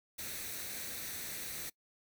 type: noise with comb filter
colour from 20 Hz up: white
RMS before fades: -42 dBFS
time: 0.18-1.7 s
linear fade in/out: 10 ms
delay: 0.49 ms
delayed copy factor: +0.5
effects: noise-tail reverb RT60 0.1 s tail -23 dB re dry